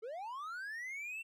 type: linear sweep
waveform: triangle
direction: up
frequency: 414.1 to 2729 Hz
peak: -39 dBFS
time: 0.02-1.23 s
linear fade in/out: 20 ms
effects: none